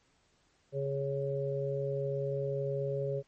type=harmonic tone; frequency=138.59 Hz; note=C#3; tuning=in tune; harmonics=1 / 3 / 4; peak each=-35 / -35 / -35 dBFS; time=0.72-3.23 s; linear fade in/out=50 ms; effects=pink hiss -70 dBFS RMS until 3.27 s + MP3 32 kbps